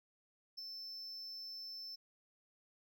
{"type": "tone with ADSR envelope", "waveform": "triangle", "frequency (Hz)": 5300, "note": "E8", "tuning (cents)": 9, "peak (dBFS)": -40, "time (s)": [0.57, 1.96], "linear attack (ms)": 18, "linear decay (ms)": 7, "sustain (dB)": -4, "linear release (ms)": 13, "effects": []}